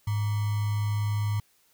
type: tone with sample-and-hold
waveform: sine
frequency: 104.4 Hz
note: G#2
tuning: 10 cents sharp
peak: -24 dBFS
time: 0.07-1.4 s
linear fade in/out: 5 ms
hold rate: 1050 Hz
effects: white hiss -65 dBFS RMS until 1.73 s